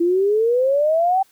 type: exponential sweep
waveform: sine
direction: up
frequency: 335 to 784 Hz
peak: -14 dBFS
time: 0-1.23 s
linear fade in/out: 10 ms
effects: white hiss -57 dBFS RMS until 1.31 s